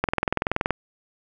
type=click train; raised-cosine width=0.5 ms; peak=-6 dBFS; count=15; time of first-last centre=0.04-0.707 s; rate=21 Hz; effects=none

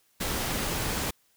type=noise; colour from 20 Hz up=pink; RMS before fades=-30 dBFS; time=0.2-1.11 s; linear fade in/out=10 ms; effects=white hiss -67 dBFS RMS until 1.36 s

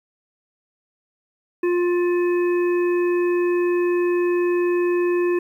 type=harmonic tone with a mistuned harmonic; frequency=352 Hz; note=F4; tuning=14 cents sharp; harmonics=1 / 3 / 5 / 7; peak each=-17 / -32 / -34 / -35 dBFS; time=1.63-5.39 s; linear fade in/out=5 ms; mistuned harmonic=7; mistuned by=+55 cents; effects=9-bit

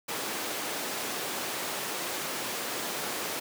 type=high-pass noise; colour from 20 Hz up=pink; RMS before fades=-34 dBFS; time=0.08-3.4 s; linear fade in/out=10 ms; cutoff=320 Hz; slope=12 dB/octave; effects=none

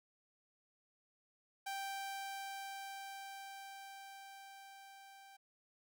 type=tone with level ramp; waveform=sawtooth; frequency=784 Hz; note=G5; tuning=in tune; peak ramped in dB=-36 to -53 dBFS; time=1.66-5.37 s; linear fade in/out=10 ms; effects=none

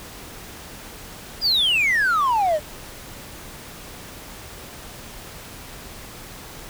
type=exponential sweep; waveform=triangle; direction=down; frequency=5030 to 578 Hz; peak=-14 dBFS; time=1.41-2.6 s; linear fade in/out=50 ms; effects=tanh soft clip ceiling -11 dBFS + pink hiss -39 dBFS RMS until 6.69 s

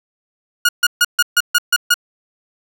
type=tone bursts; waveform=sawtooth; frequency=1438 Hz; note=F#6; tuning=50 cents flat; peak=-6 dBFS; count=8; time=0.65-1.942 s; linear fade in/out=5 ms; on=39 ms; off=140 ms; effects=none

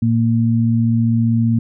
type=tone pair together; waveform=sine; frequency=114.9 / 230.1 Hz; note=A#2 / A#3; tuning=-25 / -22 cents; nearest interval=octave; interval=1203 cents; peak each=-15 dBFS; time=0.02-1.59 s; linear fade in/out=5 ms; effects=none

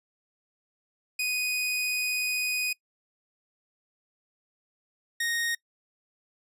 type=tone pair in turn; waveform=sawtooth; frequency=2489 / 1862.5 Hz; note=D#7 / A#6; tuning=0 / -2 cents; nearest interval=perfect fourth; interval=502 cents; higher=first; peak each=-23 dBFS; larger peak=neither; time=1.19-2.73 / 5.2-5.55 s; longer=first; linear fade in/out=5 ms; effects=noise-tail reverb RT60 0.1 s tail -24 dB re dry + resampled to 32000 Hz

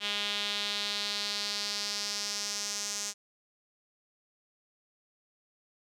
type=tone with band-pass filter sweep; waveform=sawtooth; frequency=205 Hz; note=G#3; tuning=22 cents flat; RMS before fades=-34 dBFS; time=0-3.14 s; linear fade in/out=50 ms; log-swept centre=3300 to 6400 Hz; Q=3; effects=none

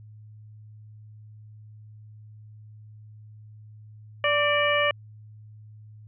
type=harmonic tone with a mistuned harmonic; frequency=584 Hz; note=D5; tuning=10 cents flat; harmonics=1 / 2 / 3 / 4 / 5; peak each=-24 / -27 / -27 / -27 / -29 dBFS; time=4.24-4.91 s; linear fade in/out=2 ms; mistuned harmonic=3; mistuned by=+46 cents; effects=added 107 Hz sine -44 dBFS peak until 6.07 s

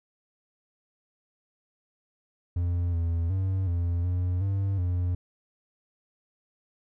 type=tone with pitch steps; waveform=triangle; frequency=87.2 / 84.1 / 94.9 / 86.3 / 89.7 / 97.8 / 89 Hz; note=F2 / E2 / F#2 / F2 / F2 / G2 / F2; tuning=-2 / +35 / +44 / -20 / +47 / -4 / +33 cents; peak=-22 dBFS; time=2.56-5.15 s; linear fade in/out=5 ms; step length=370 ms; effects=none

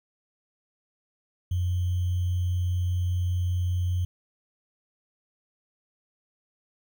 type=tone with sample-and-hold; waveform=sine; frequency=89.5 Hz; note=F2; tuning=43 cents sharp; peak=-23 dBFS; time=1.51-4.05 s; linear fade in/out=5 ms; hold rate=3150 Hz; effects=none

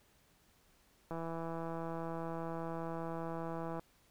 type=click train; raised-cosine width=1 ms; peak=-28 dBFS; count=444; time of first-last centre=1.11-3.795 s; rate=165 Hz; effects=pink hiss -69 dBFS RMS until 4.1 s

